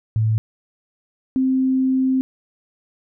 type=tone pair in turn; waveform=sine; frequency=110 / 261.6 Hz; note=A2 / C4; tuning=0 / 0 cents; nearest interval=octave + minor third; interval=1500 cents; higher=second; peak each=-15 dBFS; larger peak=neither; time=0.16-0.38 / 1.36-2.21 s; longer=second; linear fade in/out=0 ms; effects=none